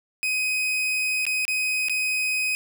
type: tone with dropouts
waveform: 40% pulse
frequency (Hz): 2513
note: D#7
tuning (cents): +17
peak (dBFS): -21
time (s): 0.23-2.55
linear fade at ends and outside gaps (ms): 0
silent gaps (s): 1.253-1.266 / 1.452-1.48 / 1.885-1.896
effects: none